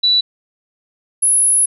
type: tone pair in turn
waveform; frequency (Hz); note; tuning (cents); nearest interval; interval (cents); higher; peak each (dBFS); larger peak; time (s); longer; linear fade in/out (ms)
sine; 3951 / 10548; B7 / E9; 0 / 0; octave + perfect fourth; 1700; second; -10; neither; 0.03-0.21 / 1.22-1.66; second; 10
effects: none